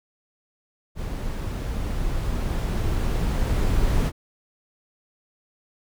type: noise with level ramp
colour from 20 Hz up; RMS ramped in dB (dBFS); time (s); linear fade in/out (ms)
brown; -29 to -20; 0.95-4.12; 50
effects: none